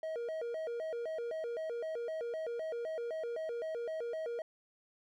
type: tone with vibrato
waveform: triangle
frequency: 548 Hz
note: C#5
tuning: 20 cents flat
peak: -34 dBFS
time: 0.03-4.42 s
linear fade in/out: 2 ms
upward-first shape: square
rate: 3.9 Hz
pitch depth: 260 cents each way
effects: none